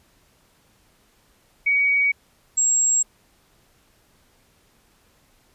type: tone pair in turn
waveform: sine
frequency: 2256 / 7588 Hz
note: C#7 / A#8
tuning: +30 / +30 cents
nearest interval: octave + major sixth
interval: 2100 cents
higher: second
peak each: -16 dBFS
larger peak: neither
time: 1.66-2.12 / 2.57-3.03 s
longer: neither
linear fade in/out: 10 ms
effects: pink hiss -60 dBFS RMS until 5.54 s + resampled to 32000 Hz